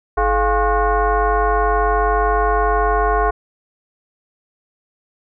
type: tone with frequency modulation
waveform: sine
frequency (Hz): 327.5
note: E4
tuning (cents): -11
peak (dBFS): -13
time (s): 0.17-3.31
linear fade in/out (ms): 10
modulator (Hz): 377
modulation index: 2.6
effects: none